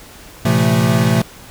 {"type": "tone cluster", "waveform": "square", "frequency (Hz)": [114.2, 131.9, 169.9, 221.2], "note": ["A#2", "C3", "F3", "A3"], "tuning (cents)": [-35, 14, -47, 9], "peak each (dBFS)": -18, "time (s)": [0.45, 1.22], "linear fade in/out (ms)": 5, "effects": ["pink hiss -39 dBFS RMS until 1.5 s"]}